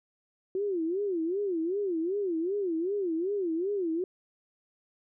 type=tone with vibrato; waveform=sine; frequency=363.7 Hz; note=F#4; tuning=30 cents flat; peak=-27 dBFS; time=0.55-4.04 s; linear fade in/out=2 ms; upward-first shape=sine; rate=2.6 Hz; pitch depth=220 cents each way; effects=none